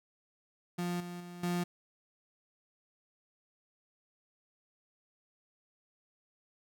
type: tone with level steps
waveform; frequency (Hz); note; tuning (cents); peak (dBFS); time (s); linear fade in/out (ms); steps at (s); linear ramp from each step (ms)
35% pulse; 175.8; F3; +12; -31 / -39 / -43 / -29; 0.78-1.64; 10; 1 / 1.2 / 1.43; 5
effects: none